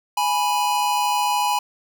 square tone pair together, 830.6 / 984.1 Hz, G#5 / B5, 0 / -6 cents, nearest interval minor third, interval 294 cents, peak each -22 / -22 dBFS, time 0.17-1.59 s, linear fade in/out 5 ms, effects none

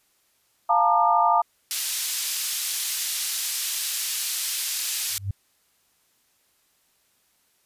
sine chord, Bb major seventh, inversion second, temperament equal with one note detuned, 698.5 / 880 / 932.3 / 1205.6 Hz, F5 / A5 / Bb5 / D6, 0 / 0 / 0 / +45 cents, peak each -22 dBFS, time 0.69-1.42 s, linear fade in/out 10 ms
pink high-pass noise, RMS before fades -27 dBFS, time 1.71-5.18 s, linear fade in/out 0 ms, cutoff 3900 Hz, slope 12 dB/octave
sine tone with exponential growth, 98.3 Hz, G2, 5 cents sharp, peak -21 dBFS, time 5.09-5.31 s, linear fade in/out 5 ms, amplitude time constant 47 ms
effects white hiss -66 dBFS RMS until 7.65 s + resampled to 32000 Hz

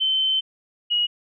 sine tone pair in turn, 3078 / 2898 Hz, G7 / F#7, -32 / -37 cents, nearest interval minor second, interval 105 cents, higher first, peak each -18 dBFS, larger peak neither, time 0-0.41 / 0.9-1.07 s, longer first, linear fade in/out 20 ms, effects none

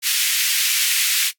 pink high-pass noise, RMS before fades -19 dBFS, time 0.02-1.32 s, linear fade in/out 50 ms, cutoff 2100 Hz, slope 24 dB/octave, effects noise-tail reverb RT60 0.1 s tail -21 dB re dry + AAC 64 kbps

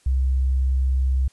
sine tone, 65.41 Hz, C2, in tune, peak -17 dBFS, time 0.06-1.28 s, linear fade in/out 5 ms, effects white hiss -59 dBFS RMS until 1.32 s + resampled to 24000 Hz

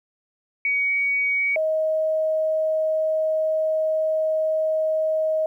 sine tone pair in turn, 2251 / 629.8 Hz, C#7 / D#5, +26 / +21 cents, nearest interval octave + minor seventh, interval 2205 cents, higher first, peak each -19 dBFS, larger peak neither, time 0.65-1.56 / 1.56-5.46 s, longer second, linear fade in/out 2 ms, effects 10-bit

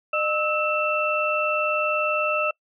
sine tone cluster, 608 / 1301 / 2680 Hz, D#5 / E6 / E7, -40 / -23 / +28 cents, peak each -25 dBFS, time 0.13-2.51 s, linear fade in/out 5 ms, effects noise-tail reverb RT60 0.1 s tail -26 dB re dry

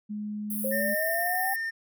sine tone with pitch glide, 209.8 to 212.4 Hz, G#3 to G#3, +18 to +39 cents, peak -31 dBFS, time 0.09-0.95 s, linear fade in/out 20 ms, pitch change +21 cents, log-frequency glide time 0.52-0.81 s
pink high-pass noise, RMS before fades -34 dBFS, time 0.5-1.56 s, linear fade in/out 5 ms, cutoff 10000 Hz, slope 96 dB/octave
sine linear sweep, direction up, 523.3 to 784 Hz, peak -28 dBFS, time 0.64-1.54 s, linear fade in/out 5 ms
triangle tone, 1812 Hz, A#6, 50 cents flat, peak -27 dBFS, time 0.71-1.71 s, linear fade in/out 20 ms
effects none

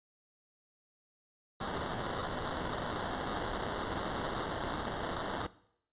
blue noise with sample-and-hold, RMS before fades -37 dBFS, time 1.6-5.47 s, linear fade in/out 10 ms, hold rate 2450 Hz, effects noise-tail reverb RT60 0.7 s tail -19 dB re dry + resampled to 8000 Hz

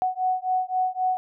sine beating tone pair, 740 / 743.8 Hz, F#5 / F#5, 0 / +9 cents, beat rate 3.8 Hz, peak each -25 / -25 dBFS, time 0.02-1.17 s, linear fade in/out 0 ms, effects none

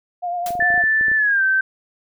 sine tone with vibrato, 704 Hz, F5, 14 cents sharp, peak -21 dBFS, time 0.22-0.83 s, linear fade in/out 20 ms, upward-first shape triangle, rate 9.6 Hz, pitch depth 41 cents each way
white noise with exponential decay, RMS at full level -28 dBFS, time 0.46-0.63 s, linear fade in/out 2 ms, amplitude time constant 35 ms
clicks, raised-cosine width 2 ms, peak -22 dBFS, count 11, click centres 0.506 / 0.553 / 0.594 / 0.625 / 0.704 / 0.741 / 0.778 / 0.839 / 1.011 / 1.083 / 1.116 s
sine tone with pitch glide, 1760 to 1550 Hz, A6 to G6, 0 to -20 cents, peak -14 dBFS, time 0.6-1.61 s, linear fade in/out 5 ms, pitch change -220 cents, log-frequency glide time 1.16-1.43 s
effects none

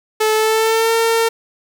sawtooth tone with pitch glide, 434.2 to 455.3 Hz, A4 to A#4, -23 to -41 cents, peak -9 dBFS, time 0.2-1.29 s, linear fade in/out 10 ms, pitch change +82 cents, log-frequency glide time 0.34-0.93 s, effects 7-bit

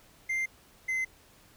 triangle tone pair in turn, 2093 / 2057 Hz, C7 / C7, 0 / -30 cents, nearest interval unison, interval 30 cents, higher first, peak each -26 dBFS, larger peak neither, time 0.29-0.46 / 0.88-1.05 s, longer neither, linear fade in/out 10 ms, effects pink hiss -59 dBFS RMS until 1.56 s

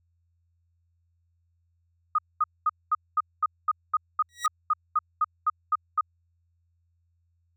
sine tone bursts, 1244.5 Hz, D#6, in tune, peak -19 dBFS, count 16, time 2.15-6.01 s, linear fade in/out 5 ms, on 35 ms, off 220 ms
15% pulse tone with exponential growth, 1915 Hz, A#6, 46 cents sharp, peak -22 dBFS, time 4.29-4.46 s, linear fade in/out 0 ms, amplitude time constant 35 ms
effects added 85 Hz sine -67 dBFS peak until 7.56 s

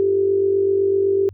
sine tone with amplitude modulation, 392 Hz, G4, in tune, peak -12 dBFS, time 0-1.29 s, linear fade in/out 0 ms, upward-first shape sine, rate 47.9 Hz, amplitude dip 55%, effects added 97 Hz sine -39 dBFS peak until 1.33 s

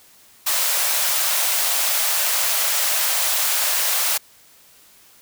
white high-pass noise, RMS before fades -20 dBFS, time 0.46-4.18 s, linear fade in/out 10 ms, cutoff 530 Hz, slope 48 dB/octave, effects white hiss -51 dBFS RMS until 5.21 s

